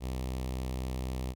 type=tone with notch filter; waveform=sawtooth; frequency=64 Hz; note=C2; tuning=38 cents flat; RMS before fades=-35 dBFS; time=0-1.35 s; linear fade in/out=50 ms; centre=1500 Hz; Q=1.5; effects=none